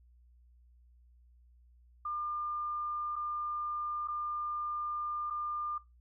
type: tone with dropouts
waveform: sine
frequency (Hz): 1200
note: D6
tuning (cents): +37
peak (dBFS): -34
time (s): 2.05-5.78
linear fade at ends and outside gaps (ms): 5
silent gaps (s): 3.157-3.162 / 4.075-4.083 / 5.301-5.306
effects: noise-tail reverb RT60 0.2 s tail -17 dB re dry + added 60 Hz sine -59 dBFS peak until 6 s

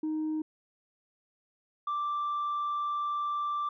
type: tone pair in turn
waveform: sine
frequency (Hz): 311.1 / 1174.6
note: D#4 / D6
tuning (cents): 0 / 0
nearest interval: octave + major seventh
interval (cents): 2300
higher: second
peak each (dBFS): -27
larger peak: neither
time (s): 0.03-0.42 / 1.87-3.69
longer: second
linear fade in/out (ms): 5
effects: tanh soft clip ceiling -27 dBFS

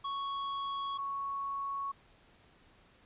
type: tone pair in turn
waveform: square / sine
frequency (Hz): 1109 / 1109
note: C#6 / C#6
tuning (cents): 0 / 0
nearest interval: unison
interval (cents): 0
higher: neither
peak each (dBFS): -35 / -34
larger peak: second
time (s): 0.04-0.98 / 0.98-1.92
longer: neither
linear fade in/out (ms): 10
effects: pink hiss -63 dBFS RMS until 3.05 s + resampled to 8000 Hz

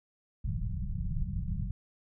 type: low-pass noise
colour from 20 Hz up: pink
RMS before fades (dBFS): -33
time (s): 0.44-1.71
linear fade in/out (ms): 2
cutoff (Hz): 190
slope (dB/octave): 96
effects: none

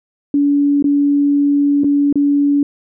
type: tone with dropouts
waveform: sine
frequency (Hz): 285.8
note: D4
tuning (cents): -47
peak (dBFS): -10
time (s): 0.34-2.63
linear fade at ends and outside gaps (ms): 2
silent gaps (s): 0.825-0.842 / 1.836-1.843 / 2.127-2.156
effects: none

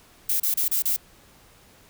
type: noise bursts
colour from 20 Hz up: violet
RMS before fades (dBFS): -23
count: 5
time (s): 0.29-0.964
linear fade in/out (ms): 5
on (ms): 110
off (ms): 31
effects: pink hiss -54 dBFS RMS until 1.89 s

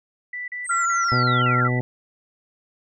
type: tone bursts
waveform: sine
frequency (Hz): 1975.5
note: B6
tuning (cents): 0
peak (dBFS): -28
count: 8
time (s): 0.33-1.796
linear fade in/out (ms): 5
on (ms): 150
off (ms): 38
type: linear sweep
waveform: sine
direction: down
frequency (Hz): 8580 to 987.8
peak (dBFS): -29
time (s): 0.64-1.71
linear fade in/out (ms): 50
type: tone with vibrato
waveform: sine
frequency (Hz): 1371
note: F6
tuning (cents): -32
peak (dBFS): -19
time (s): 0.69-1.68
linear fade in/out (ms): 10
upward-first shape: triangle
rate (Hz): 11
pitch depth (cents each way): 24
type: harmonic tone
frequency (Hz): 124.2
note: B2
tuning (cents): +10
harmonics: 1 / 2 / 3 / 4 / 5 / 6 / 7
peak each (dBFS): -21 / -27 / -31 / -33 / -35 / -37 / -38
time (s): 1.12-1.81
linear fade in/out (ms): 0
effects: none

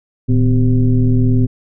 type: tone with frequency modulation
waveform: sine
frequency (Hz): 116.54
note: A#2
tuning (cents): 0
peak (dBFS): -9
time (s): 0.28-1.47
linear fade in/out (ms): 20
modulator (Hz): 137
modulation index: 1.1
effects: none

